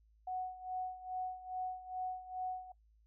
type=tone with tremolo; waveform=sine; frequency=740 Hz; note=F#5; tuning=in tune; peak=-35 dBFS; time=0.27-2.72 s; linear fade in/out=5 ms; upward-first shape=sine; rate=2.4 Hz; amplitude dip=80%; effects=noise-tail reverb RT60 0.1 s tail -19 dB re dry + added 54 Hz sine -65 dBFS peak until 3.06 s